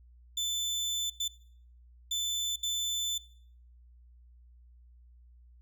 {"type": "tone bursts at uneven times", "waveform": "30% pulse", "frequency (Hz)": 3520, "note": "A7", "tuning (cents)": 0, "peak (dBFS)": -27, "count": 4, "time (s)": [[0.37, 1.1], [1.2, 1.28], [2.11, 2.56], [2.63, 3.18]], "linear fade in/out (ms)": 5, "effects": ["noise-tail reverb RT60 0.6 s tail -21 dB re dry", "added 60 Hz sine -54 dBFS peak until 5.61 s"]}